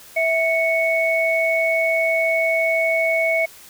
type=tone pair together; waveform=sine; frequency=654.8 / 2217 Hz; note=E5 / C#7; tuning=-12 / 0 cents; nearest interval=octave + major sixth; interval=2112 cents; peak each=-19 dBFS; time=0.16-3.46 s; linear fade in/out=10 ms; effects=white hiss -44 dBFS RMS until 3.69 s

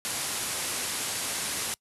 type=low-pass noise; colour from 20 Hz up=white; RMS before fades=-32 dBFS; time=0.05-1.74 s; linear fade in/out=0 ms; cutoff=12000 Hz; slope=96 dB/octave; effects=noise-tail reverb RT60 0.1 s tail -24 dB re dry + high-pass 80 Hz 12 dB/octave

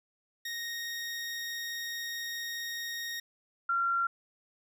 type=tone pair in turn; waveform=20% pulse / sine; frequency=1864.7 / 1375.3 Hz; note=A#6 / F6; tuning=0 / -27 cents; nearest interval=perfect fourth; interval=527 cents; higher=first; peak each=-30 / -26 dBFS; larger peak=second; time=0.45-3.2 / 3.69-4.07 s; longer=first; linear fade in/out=5 ms; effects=none

